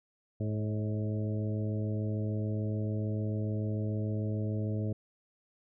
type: harmonic tone with a mistuned harmonic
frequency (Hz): 106.8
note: G#2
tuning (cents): +49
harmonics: 1 / 2 / 3 / 4 / 5 / 6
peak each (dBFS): -31 / -37 / -41 / -43 / -45 / -47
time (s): 0.4-4.93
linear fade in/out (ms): 5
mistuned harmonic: 5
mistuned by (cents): +36
effects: none